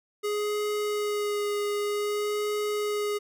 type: tone with vibrato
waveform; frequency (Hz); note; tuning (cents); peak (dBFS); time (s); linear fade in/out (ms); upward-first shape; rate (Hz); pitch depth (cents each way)
square; 415.3; G#4; 0; -27; 0.23-3.19; 20; sine; 0.53; 14
effects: none